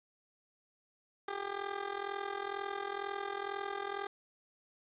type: tone with amplitude modulation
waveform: 15% pulse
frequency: 399.9 Hz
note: G4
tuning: 35 cents sharp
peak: -27 dBFS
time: 1.28-4.07 s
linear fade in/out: 5 ms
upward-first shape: sine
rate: 42.1 Hz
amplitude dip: 80%
effects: resampled to 8000 Hz + 10-bit